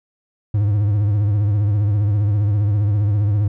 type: tone with vibrato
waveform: triangle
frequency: 103.2 Hz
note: G#2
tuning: 10 cents flat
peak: -12 dBFS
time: 0.54-3.48 s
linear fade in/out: 5 ms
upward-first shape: triangle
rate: 15 Hz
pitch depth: 92 cents each way
effects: none